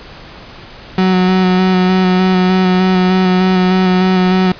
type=tone with vibrato; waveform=35% pulse; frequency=185 Hz; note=F#3; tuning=in tune; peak=-7 dBFS; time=0.98-4.52 s; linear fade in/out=2 ms; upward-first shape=square; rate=3.3 Hz; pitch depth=15 cents each way; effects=pink hiss -34 dBFS RMS until 4.59 s + resampled to 11025 Hz